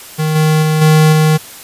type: tone with level steps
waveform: square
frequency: 155.56 Hz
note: D#3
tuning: in tune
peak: -13 / -9 / -11 / -6 / -8 dBFS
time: 0.18-1.38 s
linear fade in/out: 20 ms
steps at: 0.35 / 0.62 / 0.81 / 1.12 s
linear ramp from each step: 10 ms
effects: white hiss -33 dBFS RMS until 1.63 s + resampled to 32000 Hz